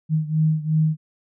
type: beating tone pair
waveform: sine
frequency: 155.56 / 158.36 Hz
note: D#3 / D#3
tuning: 0 / +31 cents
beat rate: 2.8 Hz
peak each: -19 / -22 dBFS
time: 0.09-0.97 s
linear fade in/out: 50 ms
effects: none